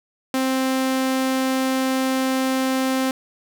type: tone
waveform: sawtooth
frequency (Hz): 262.4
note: C4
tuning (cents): +5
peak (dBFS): -15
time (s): 0.34-3.11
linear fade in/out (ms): 2
effects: none